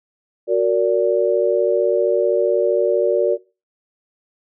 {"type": "chord", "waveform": "sine", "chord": "Gb augmented", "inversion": "none", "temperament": "just", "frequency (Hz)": [370, 462.5, 578.1], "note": ["Gb4", "Bb4", "D5"], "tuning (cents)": [0, -14, -27], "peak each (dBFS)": -18, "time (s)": [0.47, 3.38], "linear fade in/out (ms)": 50, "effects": ["noise-tail reverb RT60 0.3 s tail -20 dB re dry"]}